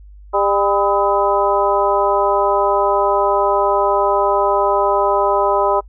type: harmonic tone with a mistuned harmonic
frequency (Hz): 200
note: G3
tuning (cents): +35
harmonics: 2 / 3 / 4 / 5 / 6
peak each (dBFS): -19 / -18 / -20 / -18 / -22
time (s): 0.33-5.81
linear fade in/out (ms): 20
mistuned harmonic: 6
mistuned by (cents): +96
effects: noise-tail reverb RT60 0.1 s tail -26 dB re dry + added 50 Hz sine -37 dBFS peak until 5.88 s